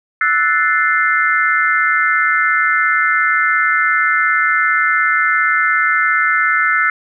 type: chord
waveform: sine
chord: F# half-diminished seventh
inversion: third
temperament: equal with one note detuned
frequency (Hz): 1318.5 / 1475.7 / 1760 / 2093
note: E6 / F#6 / A6 / C7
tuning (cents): 0 / -5 / 0 / 0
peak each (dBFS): -17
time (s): 0.21-6.9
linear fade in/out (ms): 2
effects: none